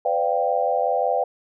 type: chord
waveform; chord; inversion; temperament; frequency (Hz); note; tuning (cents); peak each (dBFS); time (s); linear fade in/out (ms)
sine; G dominant seventh; first; equal with one note detuned; 505.7 / 587.3 / 698.5 / 784; B4 / D5 / F5 / G5; +41 / 0 / 0 / 0; -24 / -25 / -24 / -24; 0.05-1.24; 5
effects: none